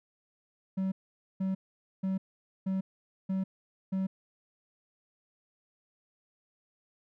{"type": "tone bursts", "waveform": "triangle", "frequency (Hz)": 190.5, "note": "G3", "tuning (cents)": -49, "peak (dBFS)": -26, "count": 6, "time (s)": [0.77, 4.07], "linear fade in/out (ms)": 10, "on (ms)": 150, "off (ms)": 480, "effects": []}